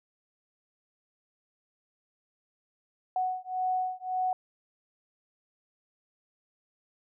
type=beating tone pair; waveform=sine; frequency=740 / 741.8 Hz; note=F#5 / F#5; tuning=0 / +4 cents; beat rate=1.8 Hz; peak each=-31 dBFS; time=3.16-4.33 s; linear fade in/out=2 ms; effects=none